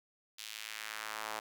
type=tone with high-pass filter sweep; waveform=sawtooth; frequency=108.5 Hz; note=A2; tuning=24 cents flat; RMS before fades=-43 dBFS; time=0.38-1.4 s; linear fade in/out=10 ms; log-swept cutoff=3500 to 800 Hz; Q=1.3; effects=none